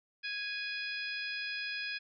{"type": "harmonic tone with a mistuned harmonic", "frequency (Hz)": 828, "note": "G#5", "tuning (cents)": -5, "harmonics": [2, 3, 4, 5, 6], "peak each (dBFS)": [-40, -39, -46, -48, -43], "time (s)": [0.23, 1.99], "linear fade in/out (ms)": 20, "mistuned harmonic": 4, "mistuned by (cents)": 26, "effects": []}